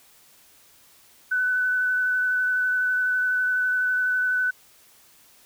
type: tone with vibrato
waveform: sine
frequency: 1500 Hz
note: F#6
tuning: 23 cents sharp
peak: -20 dBFS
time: 1.31-4.51 s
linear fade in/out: 10 ms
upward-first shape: square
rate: 12 Hz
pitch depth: 10 cents each way
effects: white hiss -55 dBFS RMS until 5.45 s